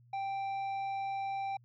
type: tone with tanh clipping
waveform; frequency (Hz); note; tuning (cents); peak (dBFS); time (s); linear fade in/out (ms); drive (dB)
sine; 784; G5; 0; -35; 0.13-1.57; 5; 8
effects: added 120 Hz sine -59 dBFS peak until 1.64 s